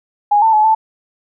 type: tone with pitch steps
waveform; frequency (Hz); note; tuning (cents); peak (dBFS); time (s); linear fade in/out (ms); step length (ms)
sine; 826 / 892 / 855 / 880; G#5 / A5 / A5 / A5; -10 / +23 / -50 / 0; -8; 0.31-0.75; 10; 110
effects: none